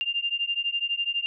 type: beating tone pair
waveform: sine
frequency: 2790 / 2802 Hz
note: F7 / F7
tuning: -2 / +5 cents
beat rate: 12 Hz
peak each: -28 dBFS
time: 0.01-1.26 s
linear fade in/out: 0 ms
effects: none